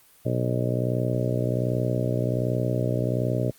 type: harmonic tone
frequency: 61.3 Hz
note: B1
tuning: 12 cents flat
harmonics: 2 / 3 / 4 / 5 / 6 / 7 / 8 / 9 / 10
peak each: -25 / -32 / -33 / -33 / -35 / -33 / -37 / -33 / -32 dBFS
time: 0.25-3.51 s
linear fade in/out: 10 ms
effects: white hiss -56 dBFS RMS until 3.58 s + Opus 32 kbps